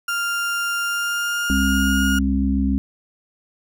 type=tone with pitch glide; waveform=35% pulse; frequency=1396.9 to 1429.6 Hz; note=F6 to F6; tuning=0 to +40 cents; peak=-19 dBFS; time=0.08-2.19 s; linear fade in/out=5 ms; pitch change=+40 cents; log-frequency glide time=0.82-2.05 s
type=harmonic tone; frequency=67.3 Hz; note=C2; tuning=49 cents sharp; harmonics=1 / 3 / 4; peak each=-21 / -21 / -21 dBFS; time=1.5-2.78 s; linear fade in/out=0 ms
effects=none